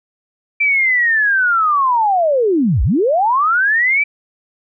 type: linear two-way sweep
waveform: sine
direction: down then up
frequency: 2349 to 47.12 to 2349 Hz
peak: -11 dBFS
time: 0.6-4.04 s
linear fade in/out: 10 ms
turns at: 2.83 s
effects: none